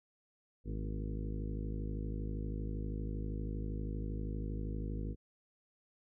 harmonic tone with a mistuned harmonic, 52.6 Hz, G#1, 23 cents sharp, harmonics 1 / 2 / 3 / 4 / 5 / 6 / 7 / 8 / 9, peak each -38 / -43 / -45 / -48 / -48 / -50 / -52 / -56 / -53 dBFS, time 0.64-5.16 s, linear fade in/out 50 ms, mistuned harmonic 4, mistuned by +59 cents, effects none

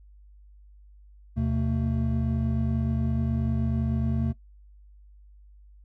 triangle tone cluster, 77.2 / 126.8 / 224.8 Hz, D#2 / B2 / A3, -13 / +46 / +37 cents, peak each -26 dBFS, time 1.36-4.33 s, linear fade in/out 20 ms, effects noise-tail reverb RT60 0.1 s tail -18 dB re dry + added 50 Hz sine -49 dBFS peak until 5.84 s

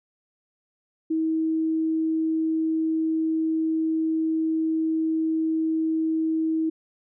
sine tone, 320 Hz, D#4, 49 cents sharp, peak -21 dBFS, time 1.1-6.7 s, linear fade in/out 10 ms, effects none

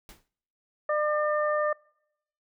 pink noise with exponential decay, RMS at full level -43 dBFS, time 0.09-0.28 s, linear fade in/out 1 ms, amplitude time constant 40 ms
harmonic tone, 601 Hz, D5, 40 cents sharp, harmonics 1 / 2 / 3, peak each -25 / -29 / -34 dBFS, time 0.89-1.73 s, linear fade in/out 5 ms
effects noise-tail reverb RT60 0.8 s tail -26 dB re dry

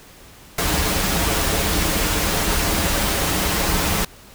pink noise with comb filter, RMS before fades -20 dBFS, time 0.58-4.05 s, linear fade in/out 5 ms, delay 8.1 ms, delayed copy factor -0.55, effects pink hiss -45 dBFS RMS until 4.34 s

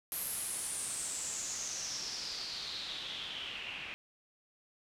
white noise with low-pass filter sweep, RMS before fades -40 dBFS, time 0.12-3.94 s, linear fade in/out 0 ms, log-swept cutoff 12000 to 2500 Hz, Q 5.7, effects none

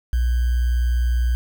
sine tone with sample-and-hold, 60.4 Hz, B1, 38 cents flat, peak -16 dBFS, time 0.13-1.35 s, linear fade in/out 0 ms, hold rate 1575 Hz, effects none

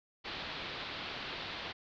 white low-pass noise, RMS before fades -42 dBFS, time 0.24-1.73 s, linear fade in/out 20 ms, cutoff 4300 Hz, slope 48 dB/octave, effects none

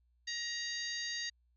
harmonic tone with a mistuned harmonic, 942 Hz, A#5, 18 cents sharp, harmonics 2 / 3 / 4 / 5 / 6 / 7, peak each -41 / -49 / -44 / -41 / -54 / -45 dBFS, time 0.27-1.3 s, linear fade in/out 10 ms, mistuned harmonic 7, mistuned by -29 cents, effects added 60 Hz sine -69 dBFS peak until 1.56 s

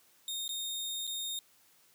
sawtooth tone with dropouts, 3685 Hz, A#7, 21 cents flat, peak -32 dBFS, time 0.28-1.39 s, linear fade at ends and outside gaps 1 ms, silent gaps 0.479-0.491 / 1.069-1.075 s, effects white hiss -65 dBFS RMS until 1.94 s + high-pass 80 Hz 12 dB/octave

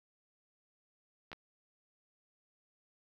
clicks, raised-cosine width 0.3 ms, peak -29 dBFS, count 2, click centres 1.317 / 1.33 s, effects 10-bit

